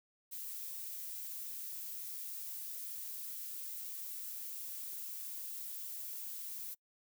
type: noise with high-pass filter sweep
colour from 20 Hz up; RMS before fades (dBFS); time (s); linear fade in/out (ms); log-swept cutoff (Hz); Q
violet; -44; 0.31-6.75; 20; 1300 to 520; 0.88
effects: noise-tail reverb RT60 0.1 s tail -24 dB re dry